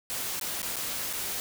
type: noise with dropouts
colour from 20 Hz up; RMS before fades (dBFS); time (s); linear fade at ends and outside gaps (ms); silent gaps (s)
white; -33; 0.1-1.4; 0; 0.397-0.412 / 0.618-0.629 / 0.759-0.766 / 1.129-1.134
effects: none